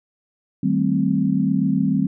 sine chord, A half-diminished seventh, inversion second, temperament equal with one note detuned, 155.56 / 192.85 / 220 / 261.6 Hz, Eb3 / G3 / A3 / C4, 0 / -28 / 0 / 0 cents, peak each -24 / -20 / -24 / -21 dBFS, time 0.63-2.07 s, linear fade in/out 5 ms, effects none

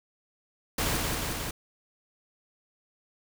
pink noise with echo, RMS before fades -28 dBFS, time 0.78-0.97 s, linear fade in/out 5 ms, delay 180 ms, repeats 3, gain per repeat -2 dB, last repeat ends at 1.51 s, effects none

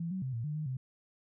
sine tone with pitch steps, 167.6 / 188.1 / 130.5 / 115.7 / 150.1 / 153.8 / 129.6 Hz, E3 / F#3 / C3 / A#2 / D3 / D#3 / C3, +29 / +29 / -4 / -13 / +38 / -20 / -16 cents, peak -33 dBFS, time 0-0.77 s, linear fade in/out 5 ms, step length 110 ms, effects none

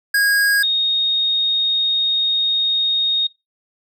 square / sine tone pair in turn, 1639 / 3719 Hz, G#6 / A#7, -23 / -5 cents, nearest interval octave + major second, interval 1418 cents, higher second, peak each -14 dBFS, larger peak neither, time 0.14-0.63 / 0.63-3.27 s, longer second, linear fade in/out 5 ms, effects noise-tail reverb RT60 0.2 s tail -22 dB re dry

